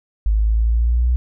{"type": "exponential sweep", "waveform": "sine", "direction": "up", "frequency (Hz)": [51.91, 61.74], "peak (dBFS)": -13, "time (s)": [0.26, 1.16], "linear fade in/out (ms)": 0, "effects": []}